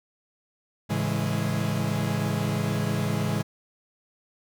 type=chord; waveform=45% pulse; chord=A major seventh; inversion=none; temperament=equal with one note detuned; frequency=108.36 / 138.59 / 164.81 / 207.7 Hz; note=A2 / C#3 / E3 / G#3; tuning=-26 / 0 / 0 / 0 cents; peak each=-30 dBFS; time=0.89-3.43 s; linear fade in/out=20 ms; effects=none